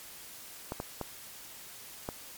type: clicks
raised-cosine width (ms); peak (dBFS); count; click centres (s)
1; -20; 4; 0.721 / 0.801 / 1.013 / 2.089
effects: white hiss -48 dBFS RMS until 2.37 s + MP3 96 kbps